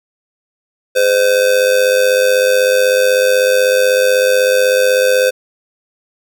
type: tone with amplitude modulation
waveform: square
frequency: 512 Hz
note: C5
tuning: 38 cents flat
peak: -7 dBFS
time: 0.95-5.31 s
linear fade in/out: 20 ms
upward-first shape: sine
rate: 96.1 Hz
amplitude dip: 65%
effects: none